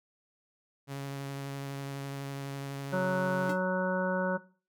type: tone with vibrato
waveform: sawtooth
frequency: 138.59 Hz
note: C#3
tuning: in tune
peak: -32 dBFS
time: 0.87-3.54 s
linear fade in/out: 50 ms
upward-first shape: triangle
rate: 12 Hz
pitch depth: 14 cents each way
type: harmonic tone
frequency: 185 Hz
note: F#3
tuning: in tune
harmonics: 1 / 2 / 3 / 5 / 6 / 7 / 8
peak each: -31 / -39 / -31 / -38 / -43 / -43 / -36 dBFS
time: 2.92-4.38 s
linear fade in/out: 20 ms
type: tone with exponential decay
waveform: square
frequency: 293.7 Hz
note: D4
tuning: in tune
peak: -31 dBFS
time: 3.49-3.63 s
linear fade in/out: 5 ms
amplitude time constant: 29 ms
effects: noise-tail reverb RT60 0.4 s tail -18 dB re dry